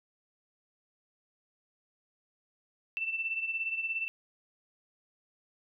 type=beating tone pair; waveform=sine; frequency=2667 / 2684 Hz; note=E7 / E7; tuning=+20 / +31 cents; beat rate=17 Hz; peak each=-32 / -38 dBFS; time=2.97-4.08 s; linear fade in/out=0 ms; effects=none